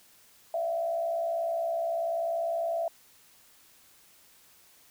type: tone with frequency modulation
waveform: sine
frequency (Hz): 669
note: E5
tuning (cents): +25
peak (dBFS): -27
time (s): 0.54-2.88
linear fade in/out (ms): 2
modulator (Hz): 60.7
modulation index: 0.64
effects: white hiss -59 dBFS RMS until 4.9 s